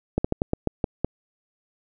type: slowing click train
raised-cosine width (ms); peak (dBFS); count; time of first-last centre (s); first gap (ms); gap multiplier
2; -8; 8; 0.18-1.046; 65; 1.21
effects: none